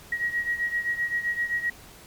sine beating tone pair, 1899 / 1906.7 Hz, A#6 / A#6, +32 / +39 cents, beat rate 7.7 Hz, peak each -26 / -30 dBFS, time 0.12-1.7 s, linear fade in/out 5 ms, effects pink hiss -48 dBFS RMS until 2.06 s + MP3 96 kbps

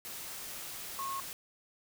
sine tone in noise, 1087 Hz, C#6, 34 cents flat, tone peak -35 dBFS, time 0.99-1.2 s, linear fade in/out 0 ms, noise white, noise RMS -43 dBFS, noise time 0.05-1.33 s, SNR +5 dB, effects none

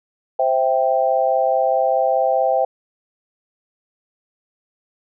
sine chord, C major, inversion none, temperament equal, 523.3 / 659.3 / 784 Hz, C5 / E5 / G5, 0 / 0 / 0 cents, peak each -19 dBFS, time 0.39-2.65 s, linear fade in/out 5 ms, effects none

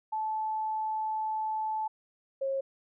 sine tone pair in turn, 870 / 541.1 Hz, A5 / C#5, -20 / -42 cents, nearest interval minor sixth, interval 822 cents, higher first, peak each -29 / -28 dBFS, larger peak second, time 0.12-1.88 / 2.41-2.61 s, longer first, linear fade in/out 10 ms, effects none

